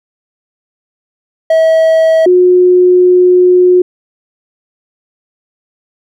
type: tone pair in turn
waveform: triangle / sine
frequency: 645 / 361.8 Hz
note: E5 / F#4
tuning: -38 / -39 cents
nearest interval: minor seventh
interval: 1001 cents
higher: first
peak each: -3 dBFS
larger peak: neither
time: 1.5-2.26 / 2.26-3.82 s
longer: second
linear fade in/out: 5 ms
effects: none